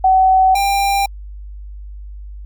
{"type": "tone pair in turn", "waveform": ["sine", "square"], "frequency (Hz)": [756, 794.6], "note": ["F#5", "G5"], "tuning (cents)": [37, 23], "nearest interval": "minor second", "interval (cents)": 86, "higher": "second", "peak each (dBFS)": [-8, -14], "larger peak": "first", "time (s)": [[0.04, 0.55], [0.55, 1.06]], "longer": "neither", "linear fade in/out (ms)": 5, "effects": ["added 50 Hz sine -29 dBFS peak until 2.45 s", "Opus 48 kbps"]}